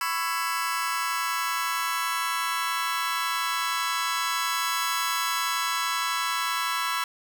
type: chord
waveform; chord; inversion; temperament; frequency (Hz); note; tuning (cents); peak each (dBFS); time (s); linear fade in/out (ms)
sawtooth; C# minor seventh; third; just; 997.9 / 1108.7 / 1330.5 / 1663.1; B5 / C#6 / E6 / G#6; +18 / 0 / +16 / +2; -27 / -28 / -26 / -30; 0.01-7.04; 2
effects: none